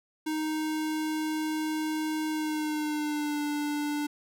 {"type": "tone with pitch glide", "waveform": "square", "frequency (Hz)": [311.1, 294.5], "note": ["D#4", "D4"], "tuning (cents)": [0, 5], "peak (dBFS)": -29, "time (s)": [0.26, 4.07], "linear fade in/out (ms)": 10, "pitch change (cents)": -95, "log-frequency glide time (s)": [2.3, 3.41], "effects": []}